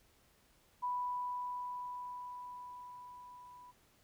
sine tone with level ramp, 988 Hz, B5, in tune, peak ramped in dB -33 to -53 dBFS, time 0.82-3.72 s, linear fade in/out 20 ms, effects pink hiss -69 dBFS RMS until 4.03 s

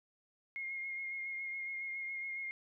sine tone with vibrato, 2143 Hz, C7, 41 cents sharp, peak -38 dBFS, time 0.56-2.51 s, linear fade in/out 0 ms, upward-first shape sine, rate 7.2 Hz, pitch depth 21 cents each way, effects none

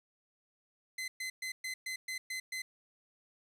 sawtooth tone bursts, 2047 Hz, C7, 38 cents flat, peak -33 dBFS, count 8, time 0.98-2.62 s, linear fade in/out 5 ms, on 100 ms, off 120 ms, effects low-pass 12000 Hz 12 dB/octave + 12-bit

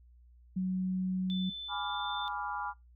sine tone, 185.8 Hz, F#3, 7 cents sharp, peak -29 dBFS, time 0.56-1.5 s, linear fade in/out 10 ms
sine tone with pitch glide, 3520 to 3555 Hz, A7 to A7, 0 to +17 cents, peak -38 dBFS, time 1.3-2.28 s, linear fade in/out 0 ms, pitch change +17 cents, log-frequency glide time 1.68-2.09 s
sine chord, G# diminished seventh, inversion none, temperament equal, 830.6 / 987.8 / 1174.7 / 1396.9 Hz, G#5 / B5 / D6 / F6, 0 / 0 / 0 / 0 cents, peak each -38 / -39 / -41 / -41 dBFS, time 1.68-2.74 s, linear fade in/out 50 ms
effects noise-tail reverb RT60 0.2 s tail -22 dB re dry + added 60 Hz sine -56 dBFS peak until 2.95 s

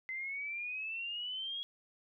sine exponential sweep, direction up, 2047 to 3322 Hz, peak -37 dBFS, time 0.09-1.63 s, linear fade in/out 0 ms, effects none

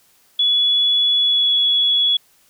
sine tone with pitch glide, 3402 to 3377 Hz, G#7 to G#7, +41 to +28 cents, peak -13 dBFS, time 0.39-2.17 s, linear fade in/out 5 ms, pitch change -13 cents, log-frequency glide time 1.18-1.54 s, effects white hiss -56 dBFS RMS until 2.49 s

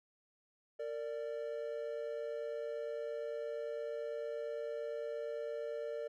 triangle tone pair together, 458.5 / 587.3 Hz, A#4 / D5, -29 / 0 cents, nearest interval major third, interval 429 cents, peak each -39 / -39 dBFS, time 0.79-6.08 s, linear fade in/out 10 ms, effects none

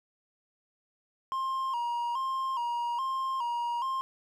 triangle tone with vibrato, 1003 Hz, B5, 26 cents sharp, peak -27 dBFS, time 1.32-4.01 s, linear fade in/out 0 ms, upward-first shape square, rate 1.2 Hz, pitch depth 94 cents each way, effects none

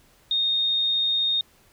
sine tone, 3692 Hz, A#7, 17 cents flat, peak -20 dBFS, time 0.31-1.41 s, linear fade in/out 2 ms, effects pink hiss -58 dBFS RMS until 1.72 s

